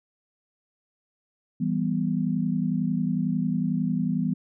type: chord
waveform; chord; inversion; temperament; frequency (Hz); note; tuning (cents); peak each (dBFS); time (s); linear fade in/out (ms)
sine; E minor; none; equal; 164.81 / 196 / 246.9; E3 / G3 / B3; 0 / 0 / 0; -27; 1.6-4.34; 10
effects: none